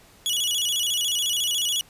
sawtooth tone with vibrato, 3136 Hz, G7, in tune, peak -19 dBFS, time 0.26-1.81 s, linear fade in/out 0 ms, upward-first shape square, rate 14 Hz, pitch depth 120 cents each way, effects pink hiss -53 dBFS RMS until 1.89 s + resampled to 32000 Hz

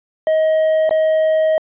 triangle tone with dropouts, 631 Hz, D#5, 24 cents sharp, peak -10 dBFS, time 0.27-1.58 s, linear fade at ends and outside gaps 1 ms, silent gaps 0.893-0.909 s, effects resampled to 8000 Hz

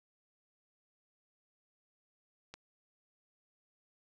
click, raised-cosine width 0.2 ms, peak -29 dBFS, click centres 2.54 s, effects none

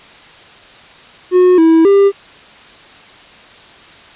triangle tone with pitch steps, 363.4 / 325.3 / 397.6 Hz, F#4 / E4 / G4, -31 / -23 / +25 cents, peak -3 dBFS, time 1.31-2.12 s, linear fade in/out 50 ms, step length 270 ms, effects white hiss -39 dBFS RMS until 4.15 s + resampled to 8000 Hz

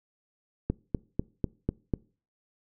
click train, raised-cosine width 3 ms, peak -13 dBFS, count 6, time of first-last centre 0.7-1.938 s, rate 4.04 Hz, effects noise-tail reverb RT60 0.4 s tail -24 dB re dry

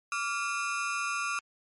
30% pulse ring-modulated tone, 1278 Hz, D#6, 46 cents sharp, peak -24 dBFS, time 0.12-1.39 s, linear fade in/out 0 ms, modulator 117 Hz, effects MP3 48 kbps

